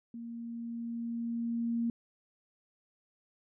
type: tone with level ramp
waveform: sine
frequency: 233.1 Hz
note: A#3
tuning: in tune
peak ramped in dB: -40 to -28 dBFS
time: 0.14-1.9 s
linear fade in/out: 2 ms
effects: none